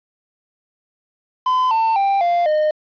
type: tone with pitch steps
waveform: triangle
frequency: 1018 / 896.5 / 789.5 / 695.3 / 612.3 Hz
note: C6 / A5 / G5 / F5 / D#5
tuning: -48 / +32 / +12 / -8 / -28 cents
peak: -12 dBFS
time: 1.46-2.71 s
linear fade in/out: 5 ms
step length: 250 ms
effects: resampled to 11025 Hz + 7-bit